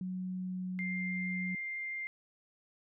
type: tone with pitch glide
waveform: sine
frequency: 184.5 to 183.01 Hz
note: F#3 to F#3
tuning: -5 to -19 cents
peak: -35 dBFS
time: 0.01-1.55 s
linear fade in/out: 2 ms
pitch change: -14 cents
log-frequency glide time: 0.33-1.14 s
type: tone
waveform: sine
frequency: 2102 Hz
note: C7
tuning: 7 cents sharp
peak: -36 dBFS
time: 0.79-2.07 s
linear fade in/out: 0 ms
effects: none